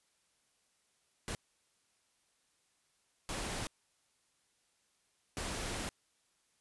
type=noise bursts at uneven times; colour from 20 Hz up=pink; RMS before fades=-39 dBFS; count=3; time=1.28-1.35 / 3.29-3.67 / 5.37-5.89 s; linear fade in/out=0 ms; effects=white hiss -75 dBFS RMS until 6.6 s + resampled to 24000 Hz